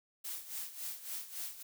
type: noise with tremolo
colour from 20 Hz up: blue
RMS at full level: -40 dBFS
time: 0.24-1.63 s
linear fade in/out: 10 ms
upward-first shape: sine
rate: 3.6 Hz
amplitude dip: 75%
effects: none